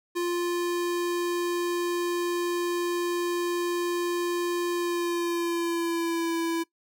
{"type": "tone with pitch glide", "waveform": "square", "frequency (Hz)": [349.2, 332.7], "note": ["F4", "E4"], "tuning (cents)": [0, 16], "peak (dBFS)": -26, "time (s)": [0.15, 6.64], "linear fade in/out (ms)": 20, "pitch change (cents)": -84, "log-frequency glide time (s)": [4.74, 6.36], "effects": ["noise-tail reverb RT60 0.1 s tail -20 dB re dry"]}